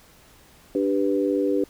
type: chord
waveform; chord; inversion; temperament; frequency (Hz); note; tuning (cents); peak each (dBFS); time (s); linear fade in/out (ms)
sine; G major; second; equal; 293.7 / 392 / 493.9; D4 / G4 / B4; 0 / 0 / 0; -23 / -24 / -25; 0.75-1.64; 2
effects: pink hiss -53 dBFS RMS until 1.69 s